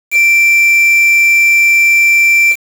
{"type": "tone with quantisation", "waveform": "triangle", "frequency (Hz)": 2349, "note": "D7", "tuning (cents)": 0, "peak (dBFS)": -4, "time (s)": [0.11, 2.56], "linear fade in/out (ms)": 50, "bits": 4, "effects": []}